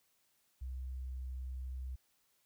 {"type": "tone", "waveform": "sine", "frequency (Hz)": 64.2, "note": "C2", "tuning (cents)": -32, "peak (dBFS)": -39, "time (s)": [0.61, 1.96], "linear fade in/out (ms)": 10, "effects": ["white hiss -75 dBFS RMS until 2.45 s"]}